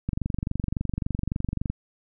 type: click train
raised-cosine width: 5 ms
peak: -14 dBFS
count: 39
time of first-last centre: 0.09-1.7 s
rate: 23.6 Hz
effects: none